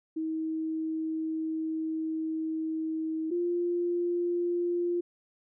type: tone pair in turn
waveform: sine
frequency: 318.5 / 348.9 Hz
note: D#4 / F4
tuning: +41 / -2 cents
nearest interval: major second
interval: 157 cents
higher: second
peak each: -29 / -26 dBFS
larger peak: second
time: 0.16-3.31 / 3.31-5.01 s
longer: first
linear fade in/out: 10 ms
effects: none